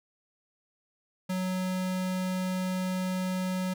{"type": "tone", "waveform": "square", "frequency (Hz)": 185, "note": "F#3", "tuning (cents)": 0, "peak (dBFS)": -29, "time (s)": [1.29, 3.74], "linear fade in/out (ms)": 10, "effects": []}